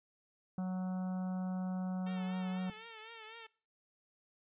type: harmonic tone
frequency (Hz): 185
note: F#3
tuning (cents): 0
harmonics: 1 / 3 / 4 / 5 / 6 / 7 / 8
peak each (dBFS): -34 / -51 / -49 / -58 / -59 / -58 / -62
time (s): 0.58-2.7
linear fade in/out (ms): 2
type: tone with vibrato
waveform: 5% pulse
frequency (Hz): 447.4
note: A4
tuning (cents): +29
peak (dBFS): -36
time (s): 2.06-3.47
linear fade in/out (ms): 10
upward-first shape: triangle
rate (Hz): 4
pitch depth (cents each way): 75
effects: noise-tail reverb RT60 0.4 s tail -22 dB re dry + resampled to 8000 Hz